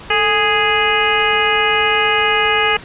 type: harmonic tone with a mistuned harmonic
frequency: 415.3 Hz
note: G#4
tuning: in tune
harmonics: 1 / 2 / 3 / 4 / 5 / 6 / 7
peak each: -20 / -20 / -20 / -20 / -20 / -20 / -20 dBFS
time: 0.1-2.77 s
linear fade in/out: 5 ms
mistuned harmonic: 1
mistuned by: +96 cents
effects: pink hiss -35 dBFS RMS until 2.84 s + resampled to 8000 Hz